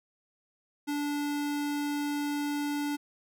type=tone; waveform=square; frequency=290.8 Hz; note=D4; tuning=17 cents flat; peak=-30 dBFS; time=0.87-2.97 s; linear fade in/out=20 ms; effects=none